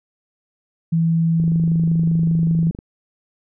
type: tone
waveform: sine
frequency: 164.81 Hz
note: E3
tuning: in tune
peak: -14 dBFS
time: 0.92-2.71 s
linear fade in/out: 10 ms
type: click train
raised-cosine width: 3 ms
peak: -19 dBFS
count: 36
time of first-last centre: 1.4-2.789 s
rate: 25.2 Hz
effects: none